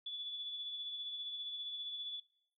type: tone with tremolo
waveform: sine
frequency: 3443 Hz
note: A7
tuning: 38 cents flat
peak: -39 dBFS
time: 0.06-2.2 s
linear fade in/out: 5 ms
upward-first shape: sine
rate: 15 Hz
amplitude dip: 35%
effects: noise-tail reverb RT60 0.6 s tail -19 dB re dry